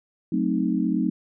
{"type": "chord", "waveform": "sine", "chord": "F# diminished seventh", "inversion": "none", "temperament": "equal", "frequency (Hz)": [185, 220, 261.6, 311.1], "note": ["F#3", "A3", "C4", "Eb4"], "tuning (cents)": [0, 0, 0, 0], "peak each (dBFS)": -26, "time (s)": [0.32, 1.1], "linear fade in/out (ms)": 5, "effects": []}